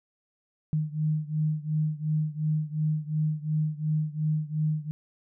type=beating tone pair; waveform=sine; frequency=153 / 155.8 Hz; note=D#3 / D#3; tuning=-29 / +3 cents; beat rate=2.8 Hz; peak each=-27 / -29 dBFS; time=0.73-4.91 s; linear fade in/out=0 ms; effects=none